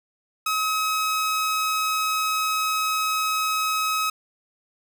sawtooth tone, 1276 Hz, D#6, 43 cents sharp, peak -18 dBFS, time 0.46-4.1 s, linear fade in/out 5 ms, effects none

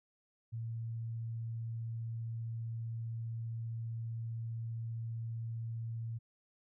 sine tone, 114.4 Hz, A#2, 32 cents flat, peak -37 dBFS, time 0.52-6.19 s, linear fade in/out 20 ms, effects none

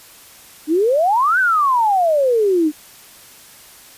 sine exponential two-way sweep, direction up then down, 292.3 to 1568 to 292.3 Hz, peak -12 dBFS, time 0.67-2.72 s, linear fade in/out 50 ms, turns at 1.39 s, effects white hiss -43 dBFS RMS until 3.97 s + resampled to 32000 Hz

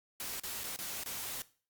white noise with dropouts, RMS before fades -40 dBFS, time 0.2-1.42 s, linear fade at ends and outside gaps 1 ms, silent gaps 0.399-0.435 / 0.636-0.64 / 0.762-0.788 / 1.036-1.06 s, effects noise-tail reverb RT60 0.4 s tail -18 dB re dry + Opus 48 kbps

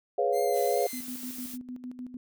sine chord, C# dominant seventh, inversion second, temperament equal, 415.3 / 493.9 / 554.4 / 698.5 Hz, G#4 / B4 / C#5 / E#5, 0 / 0 / 0 / 0 cents, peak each -29 dBFS, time 0.18-0.87 s, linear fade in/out 5 ms
5% pulse tone with vibrato, 2074 Hz, C7, 16 cents flat, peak -30 dBFS, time 0.32-1.03 s, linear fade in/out 50 ms, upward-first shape triangle, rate 2.5 Hz, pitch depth 38 cents each way
blue noise, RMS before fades -41 dBFS, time 0.52-1.58 s, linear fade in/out 50 ms
sine tone with tremolo, 250 Hz, B3, 21 cents sharp, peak -35 dBFS, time 0.93-2.17 s, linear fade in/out 2 ms, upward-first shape square, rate 6.6 Hz, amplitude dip 65%
effects none

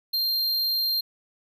square tone, 4186 Hz, C8, in tune, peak -23 dBFS, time 0.13-1.01 s, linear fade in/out 10 ms, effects none

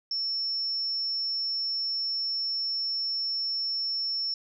sine tone, 5400 Hz, E8, 41 cents sharp, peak -27 dBFS, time 0.11-4.34 s, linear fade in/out 2 ms, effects none

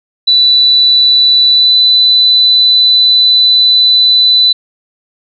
sine tone with pitch glide, 3969 to 3994 Hz, B7 to B7, +8 to +19 cents, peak -4 dBFS, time 0.27-4.53 s, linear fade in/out 10 ms, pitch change +11 cents, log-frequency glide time 1.51-1.73 s, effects none

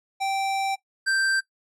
square tone pair in turn, 780 / 1567.7 Hz, G5 / G6, -9 / 0 cents, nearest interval octave, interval 1209 cents, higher second, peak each -24 / -21 dBFS, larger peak second, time 0.2-0.76 / 1.06-1.41 s, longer first, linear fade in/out 20 ms, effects noise-tail reverb RT60 0.1 s tail -18 dB re dry + low-pass 9000 Hz 12 dB/octave

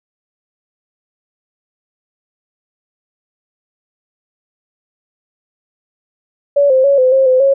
sine tone with pitch steps, 569 / 522 / 559 / 512 / 533 / 513 / 548 Hz, C#5 / C5 / C#5 / C5 / C5 / C5 / C#5, +45 / -4 / +14 / -38 / +32 / -34 / -20 cents, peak -7 dBFS, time 6.56-7.54 s, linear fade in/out 10 ms, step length 140 ms, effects none

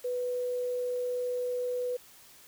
sine tone with quantisation, 494.8 Hz, B4, 3 cents sharp, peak -29 dBFS, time 0.04-1.97 s, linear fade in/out 10 ms, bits 9, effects white hiss -55 dBFS RMS until 2.47 s

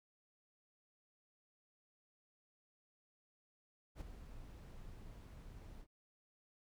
brown noise with ADSR envelope, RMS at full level -44 dBFS, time 3.95-5.87 s, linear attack 57 ms, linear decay 16 ms, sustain -9 dB, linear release 69 ms, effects none

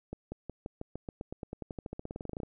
accelerating click train, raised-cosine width 2 ms, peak -25 dBFS, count 27, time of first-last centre 0.13-2.433 s, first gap 190 ms, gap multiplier 0.93, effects none

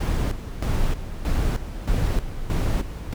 brown noise with tremolo, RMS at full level -21 dBFS, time 0-3.14 s, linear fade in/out 10 ms, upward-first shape square, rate 1.6 Hz, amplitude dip 70%, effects none

